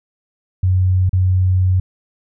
sine tone with dropouts, 92.5 Hz, F#2, in tune, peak -11 dBFS, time 0.63-1.8 s, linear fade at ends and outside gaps 5 ms, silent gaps 1.094-1.13 s, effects none

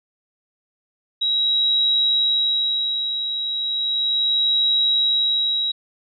sine tone with tremolo, 3853 Hz, B7, 44 cents flat, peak -15 dBFS, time 1.21-5.72 s, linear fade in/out 10 ms, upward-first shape sine, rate 0.35 Hz, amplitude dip 55%, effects none

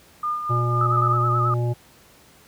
sine tone with tremolo, 1211 Hz, D#6, 47 cents flat, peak -21 dBFS, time 0.23-1.15 s, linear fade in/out 5 ms, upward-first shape sine, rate 4 Hz, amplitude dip 50%
harmonic tone, 120 Hz, B2, 49 cents flat, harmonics 1 / 3 / 5 / 7, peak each -20 / -30 / -34 / -37 dBFS, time 0.49-1.74 s, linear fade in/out 20 ms
sine tone with vibrato, 1263 Hz, D#6, 26 cents sharp, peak -20 dBFS, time 0.81-1.54 s, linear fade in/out 2 ms, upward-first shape sine, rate 9.4 Hz, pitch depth 66 cents each way
effects pink hiss -52 dBFS RMS until 2.47 s + high-pass 60 Hz 12 dB/octave

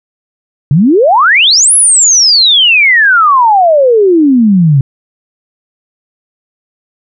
sine exponential two-way sweep, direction up then down, 130.81 to 11000 to 130.81 Hz, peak -3 dBFS, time 0.71-4.81 s, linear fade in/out 2 ms, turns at 1.74 s, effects none

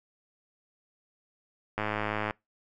click train, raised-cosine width 0.5 ms, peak -15 dBFS, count 57, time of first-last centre 1.78-2.308 s, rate 106 Hz, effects noise-tail reverb RT60 0.2 s tail -25 dB re dry

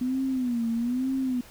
sine tone with vibrato, 246.9 Hz, B3, in tune, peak -24 dBFS, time 0.01-1.41 s, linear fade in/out 5 ms, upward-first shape sine, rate 1.1 Hz, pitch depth 130 cents each way, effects pink hiss -50 dBFS RMS until 1.5 s

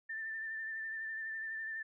sine tone with vibrato, 1781 Hz, A6, 21 cents sharp, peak -38 dBFS, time 0.09-1.83 s, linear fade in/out 10 ms, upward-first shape triangle, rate 12 Hz, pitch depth 31 cents each way, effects none

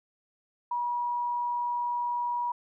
sine tone, 964 Hz, B5, 42 cents flat, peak -27 dBFS, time 0.71-2.52 s, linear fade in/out 5 ms, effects none

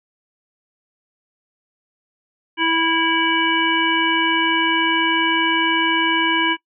harmonic tone, 327.8 Hz, E4, 10 cents flat, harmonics 1 / 3 / 5 / 7 / 9, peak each -22 / -22 / -22 / -22 / -22 dBFS, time 2.57-6.57 s, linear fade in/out 50 ms, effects noise-tail reverb RT60 0.1 s tail -20 dB re dry

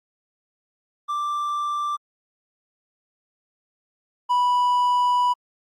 triangle tone pair in turn, 1177 / 984.1 Hz, D6 / B5, +3 / -6 cents, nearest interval minor third, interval 309 cents, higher first, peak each -21 / -15 dBFS, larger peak second, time 1.08-1.97 / 4.29-5.34 s, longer second, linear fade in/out 20 ms, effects Opus 32 kbps

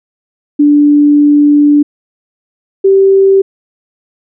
sine tone pair in turn, 292.5 / 388.6 Hz, D4 / G4, -7 / -15 cents, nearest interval perfect fourth, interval 492 cents, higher second, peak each -3 dBFS, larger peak neither, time 0.59-1.83 / 2.84-3.42 s, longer first, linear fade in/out 10 ms, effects none

